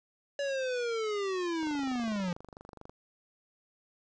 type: linear sweep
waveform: square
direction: down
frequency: 570 to 170.7 Hz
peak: -31 dBFS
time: 0.39-2.33 s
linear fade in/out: 2 ms
type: click train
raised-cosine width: 1 ms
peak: -33 dBFS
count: 32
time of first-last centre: 1.63-2.895 s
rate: 24.5 Hz
effects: resampled to 16000 Hz + 9-bit